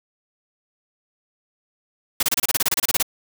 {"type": "noise bursts", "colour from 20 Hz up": "white", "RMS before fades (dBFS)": -19, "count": 15, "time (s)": [2.2, 3.027], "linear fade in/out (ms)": 5, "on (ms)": 29, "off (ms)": 28, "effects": []}